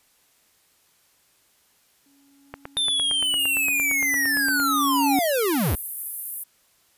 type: tone with exponential growth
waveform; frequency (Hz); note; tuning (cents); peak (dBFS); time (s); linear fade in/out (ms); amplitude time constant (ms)
triangle; 279; C#4; +11; -17; 2.06-5.19; 1; 680
type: click train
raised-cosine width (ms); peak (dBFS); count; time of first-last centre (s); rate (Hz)
0.5; -18; 19; 2.54-4.599; 8.74
type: linear sweep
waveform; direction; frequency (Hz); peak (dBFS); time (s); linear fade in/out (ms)
square; down; 3616 to 53.7; -21; 2.77-5.75; 0
type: high-pass noise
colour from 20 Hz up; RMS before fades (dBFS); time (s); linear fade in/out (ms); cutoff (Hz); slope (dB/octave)
white; -29; 3.39-6.44; 10; 10000; 48
effects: white hiss -62 dBFS RMS until 6.97 s + resampled to 32000 Hz